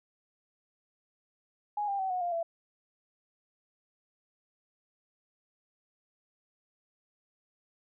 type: tone with pitch steps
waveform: sine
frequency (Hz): 830.6 / 795.8 / 762.5 / 730.6 / 700.1 / 670.8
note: G#5 / G5 / G5 / F#5 / F5 / E5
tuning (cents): 0 / +26 / -48 / -22 / +4 / +30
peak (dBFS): -29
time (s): 1.77-2.43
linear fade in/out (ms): 5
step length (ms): 110
effects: none